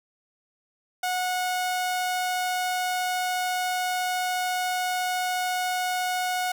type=tone; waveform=sawtooth; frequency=731 Hz; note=F#5; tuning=21 cents flat; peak=-21 dBFS; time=1.03-6.52 s; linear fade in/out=5 ms; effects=none